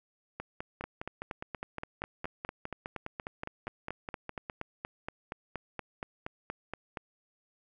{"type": "two click trains", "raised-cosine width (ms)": 0.5, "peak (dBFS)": [-21, -22], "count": [27, 21], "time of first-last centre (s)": [[0.84, 6.972], [0.4, 4.498]], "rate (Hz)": [4.24, 4.88], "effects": []}